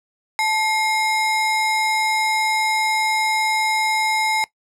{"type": "ring-modulated tone", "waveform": "square", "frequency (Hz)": 1502, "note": "F#6", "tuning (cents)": 26, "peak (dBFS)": -15, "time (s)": [0.39, 4.44], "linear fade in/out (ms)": 0, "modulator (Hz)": 627, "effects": ["noise-tail reverb RT60 0.1 s tail -19 dB re dry", "low-pass 11000 Hz 12 dB/octave"]}